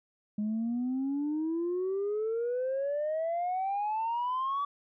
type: exponential sweep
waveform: sine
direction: up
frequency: 207 to 1153 Hz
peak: -27 dBFS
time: 0.38-4.65 s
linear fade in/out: 5 ms
effects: tanh soft clip ceiling -26 dBFS